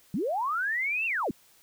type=linear two-way sweep; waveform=sine; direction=up then down; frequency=158.1 to 2759 to 158.1 Hz; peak=-26 dBFS; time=0.14-1.31 s; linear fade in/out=2 ms; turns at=1.06 s; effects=white hiss -60 dBFS RMS until 1.62 s